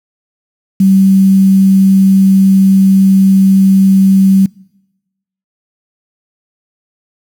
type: tone with quantisation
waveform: sine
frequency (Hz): 192.6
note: G3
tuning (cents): -30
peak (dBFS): -4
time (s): 0.8-4.46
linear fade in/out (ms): 5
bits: 5
effects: noise-tail reverb RT60 1.0 s tail -25 dB re dry